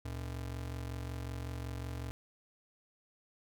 square ring-modulated tone, 92 Hz, F#2, 9 cents flat, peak -36 dBFS, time 0.05-2.11 s, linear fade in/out 0 ms, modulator 22.7 Hz, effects none

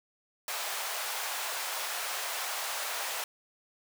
pink high-pass noise, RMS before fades -35 dBFS, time 0.48-3.24 s, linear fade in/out 2 ms, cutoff 650 Hz, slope 24 dB/octave, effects none

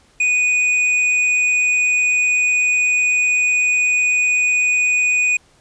sine tone with tanh clipping, 2477 Hz, D#7, 8 cents flat, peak -15 dBFS, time 0.2-5.37 s, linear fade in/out 5 ms, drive 9 dB, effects pink hiss -54 dBFS RMS until 5.6 s + resampled to 22050 Hz

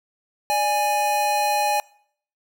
square tone pair together, 592 / 828.6 Hz, D5 / G#5, +14 / -4 cents, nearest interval tritone, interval 582 cents, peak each -28 / -20 dBFS, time 0.5-1.8 s, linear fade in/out 0 ms, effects noise-tail reverb RT60 0.6 s tail -23 dB re dry

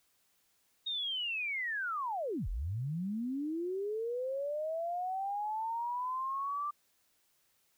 sine linear two-way sweep, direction down then up, 3744 to 34.65 to 1184 Hz, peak -33 dBFS, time 0.86-6.71 s, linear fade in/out 10 ms, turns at 2.48 s, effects white hiss -73 dBFS RMS until 7.77 s

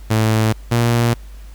sawtooth tone pair in turn, 110 / 118.04 Hz, A2 / A#2, 0 / +22 cents, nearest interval minor second, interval 122 cents, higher second, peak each -9 / -9 dBFS, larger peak neither, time 0.1-0.53 / 0.71-1.14 s, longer neither, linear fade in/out 10 ms, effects added 50 Hz sine -33 dBFS peak until 1.54 s + pink hiss -49 dBFS RMS until 1.54 s

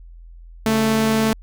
sawtooth tone pair together, 138.59 / 220.6 Hz, C#3 / A3, 0 / +5 cents, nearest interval minor sixth, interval 805 cents, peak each -23 / -12 dBFS, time 0.66-1.33 s, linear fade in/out 2 ms, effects added 42 Hz sine -38 dBFS peak until 1.42 s

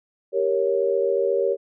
sine chord, G diminished, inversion none, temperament equal, 392 / 466.2 / 554.4 Hz, G4 / Bb4 / Db5, 0 / 0 / 0 cents, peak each -23 dBFS, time 0.32-1.57 s, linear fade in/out 50 ms, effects none

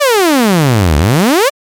sawtooth exponential two-way sweep, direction down then up, 607 to 69.7 to 607 Hz, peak -3 dBFS, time 0-1.5 s, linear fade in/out 20 ms, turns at 0.97 s, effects MP3 96 kbps

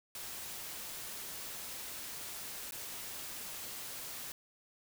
white noise with dropouts, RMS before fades -44 dBFS, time 0.15-4.32 s, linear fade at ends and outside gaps 2 ms, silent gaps 2.71-2.721 s, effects none

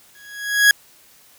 40% pulse tone with exponential growth, 1661.2 Hz, G#6, in tune, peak -6 dBFS, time 0.15-0.71 s, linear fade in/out 2 ms, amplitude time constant 120 ms, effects white hiss -51 dBFS RMS until 1.38 s

